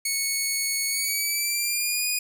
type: tone with pitch glide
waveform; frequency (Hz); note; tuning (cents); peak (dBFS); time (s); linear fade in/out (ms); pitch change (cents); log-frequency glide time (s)
10% pulse; 2210 to 2466; C#7 to D#7; -6 to -16; -15; 0.05-2.19; 5; +190; 0.87-2.06
effects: none